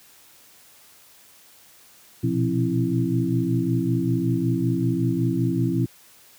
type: tone cluster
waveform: sine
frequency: 120.1 / 125.4 / 174.7 / 266.6 / 330.5 Hz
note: B2 / B2 / F3 / C4 / E4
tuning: -48 / +27 / +1 / +33 / +5 cents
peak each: -26 dBFS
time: 2.23-5.86 s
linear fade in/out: 10 ms
effects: white hiss -52 dBFS RMS until 6.38 s + high-pass 60 Hz 12 dB/octave